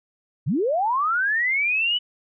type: linear sweep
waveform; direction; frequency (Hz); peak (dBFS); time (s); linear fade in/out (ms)
sine; up; 103.83 to 2997; -19; 0.46-1.99; 20
effects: none